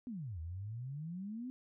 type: exponential two-way sweep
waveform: sine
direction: down then up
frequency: 261.6 to 78 to 261.6 Hz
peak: -40 dBFS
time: 0.07-1.5 s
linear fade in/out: 0 ms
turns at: 0.4 s
effects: none

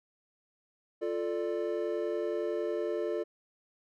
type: chord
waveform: triangle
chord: D minor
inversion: first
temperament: equal with one note detuned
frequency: 349.2 / 440 / 590 Hz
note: F4 / A4 / D5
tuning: 0 / 0 / +8 cents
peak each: -32 / -32 / -34 dBFS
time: 1.01-3.24 s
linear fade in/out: 20 ms
effects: none

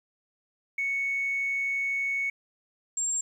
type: tone pair in turn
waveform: sine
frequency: 2217 / 7429 Hz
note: C#7 / A#8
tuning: 0 / -7 cents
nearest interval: octave + major sixth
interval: 2093 cents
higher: second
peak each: -25 dBFS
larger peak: neither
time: 0.78-2.3 / 2.97-3.21 s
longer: first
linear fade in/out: 5 ms
effects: tanh soft clip ceiling -21 dBFS + 10-bit

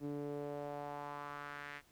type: tone with band-pass filter sweep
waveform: sawtooth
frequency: 144.8 Hz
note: D3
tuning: 24 cents flat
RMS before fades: -44 dBFS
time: 0-1.82 s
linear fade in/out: 50 ms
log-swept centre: 310 to 2000 Hz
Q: 2.4
effects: pink hiss -68 dBFS RMS until 1.91 s

